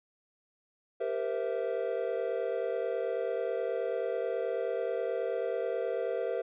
triangle chord, C dominant seventh, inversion second, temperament equal with one note detuned, 392 / 466.2 / 515.5 / 659.3 Hz, G4 / Bb4 / C5 / E5, 0 / 0 / -26 / 0 cents, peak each -35 / -32 / -33 / -35 dBFS, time 1-6.42 s, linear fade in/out 10 ms, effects resampled to 8000 Hz

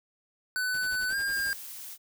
square tone with pitch glide, 1500 to 1607.7 Hz, F#6 to G6, +23 to +43 cents, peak -28 dBFS, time 0.56-1.53 s, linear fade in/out 0 ms, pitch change +120 cents, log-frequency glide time 1.09-1.15 s
pink noise with tremolo, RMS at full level -46 dBFS, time 0.73-1.55 s, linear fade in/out 20 ms, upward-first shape sine, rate 11 Hz, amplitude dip 80%
blue noise, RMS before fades -42 dBFS, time 1.29-1.98 s, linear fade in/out 50 ms
effects none

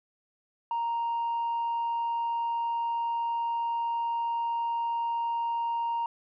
sine tone, 932.3 Hz, A#5, in tune, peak -25 dBFS, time 0.71-6.06 s, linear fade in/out 2 ms, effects tanh soft clip ceiling -25 dBFS

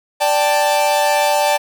45% pulse chord, D suspended fourth, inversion none, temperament equal, 587.3 / 784 / 880 Hz, D5 / G5 / A5, 0 / 0 / 0 cents, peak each -17 / -19 / -17 dBFS, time 0.2-1.58 s, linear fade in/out 20 ms, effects none

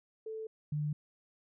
sine tone pair in turn, 440 / 149.31 Hz, A4 / D3, 0 / +29 cents, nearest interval octave + perfect fifth, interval 1871 cents, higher first, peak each -38 / -31 dBFS, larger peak second, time 0.26-0.47 / 0.72-0.93 s, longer neither, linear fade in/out 5 ms, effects none

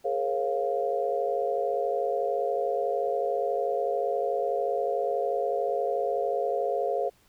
sine chord, Bb minor seventh, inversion third, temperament equal with one note detuned, 415.3 / 466.2 / 540.1 / 698.5 Hz, Ab4 / Bb4 / Db5 / F5, 0 / 0 / -45 / 0 cents, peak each -31 / -32 / -29 / -30 dBFS, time 0.04-7.1 s, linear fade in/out 20 ms, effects pink hiss -63 dBFS RMS until 7.28 s

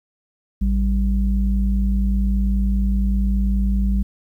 sine tone pair together, 55 / 196 Hz, A1 / G3, 0 / 0 cents, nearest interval octave + minor seventh, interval 2200 cents, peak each -16 / -21 dBFS, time 0.61-4.03 s, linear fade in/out 10 ms, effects tanh soft clip ceiling -8 dBFS + 9-bit

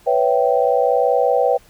sine chord, C# half-diminished seventh, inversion third, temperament equal with one note detuned, 493.9 / 554.4 / 659.3 / 777.2 Hz, B4 / C#5 / E5 / G5, 0 / 0 / 0 / -15 cents, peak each -17 / -19 / -21 / -19 dBFS, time 0.06-1.58 s, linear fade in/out 20 ms, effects pink hiss -51 dBFS RMS until 1.69 s

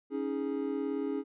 triangle chord, C# suspended second, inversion none, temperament equal with one note detuned, 277.2 / 315.1 / 415.3 Hz, C#4 / D#4 / G#4, 0 / +22 / 0 cents, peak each -32 / -35 / -33 dBFS, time 0.1-1.24 s, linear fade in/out 50 ms, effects resampled to 8000 Hz

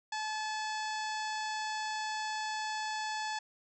harmonic tone with a mistuned harmonic, 862 Hz, A5, 36 cents flat, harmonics 1 / 2 / 3 / 4 / 5 / 6 / 7 / 8 / 9, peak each -36 / -40 / -47 / -47 / -46 / -48 / -52 / -51 / -53 dBFS, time 0.12-3.39 s, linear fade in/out 5 ms, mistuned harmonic 5, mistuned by +52 cents, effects none

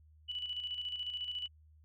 sine tone with tremolo, 2960 Hz, F#7, in tune, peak -35 dBFS, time 0.28-1.48 s, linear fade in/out 20 ms, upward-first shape square, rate 14 Hz, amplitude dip 50%, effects added 77 Hz sine -59 dBFS peak until 1.84 s

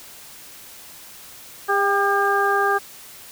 harmonic tone with a mistuned harmonic, 401.4 Hz, G4, 41 cents sharp, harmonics 1 / 2 / 3 / 4, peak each -22 / -22 / -22 / -22 dBFS, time 1.68-2.79 s, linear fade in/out 20 ms, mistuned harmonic 2, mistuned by -22 cents, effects white hiss -42 dBFS RMS until 3.31 s

